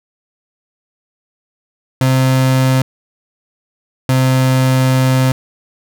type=tone pair in turn; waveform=35% pulse; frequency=130.81 / 130.18 Hz; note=C3 / C3; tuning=0 / -8 cents; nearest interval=unison; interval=8 cents; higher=first; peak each=-8 dBFS; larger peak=neither; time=2.01-2.82 / 4.09-5.32 s; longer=second; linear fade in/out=2 ms; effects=none